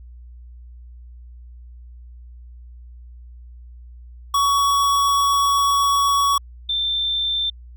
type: tone pair in turn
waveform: square / sine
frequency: 1123 / 3565 Hz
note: C#6 / A7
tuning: +22 / +22 cents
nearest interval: octave + minor sixth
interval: 2000 cents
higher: second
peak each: -16 / -19 dBFS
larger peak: first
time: 4.34-6.38 / 6.69-7.5 s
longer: first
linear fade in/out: 5 ms
effects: added 60 Hz sine -38 dBFS peak until 7.76 s